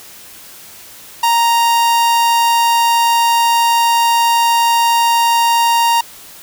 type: tone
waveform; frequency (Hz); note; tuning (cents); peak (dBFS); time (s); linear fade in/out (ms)
45% pulse; 932.3; A#5; 0; -10; 1.23-6.01; 5
effects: white hiss -37 dBFS RMS until 6.42 s